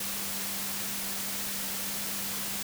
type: tone in noise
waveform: sine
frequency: 197.6 Hz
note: G3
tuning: 14 cents sharp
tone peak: -44 dBFS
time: 0-2.63 s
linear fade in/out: 5 ms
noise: white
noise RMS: -34 dBFS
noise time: 0-2.63 s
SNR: -13 dB
effects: none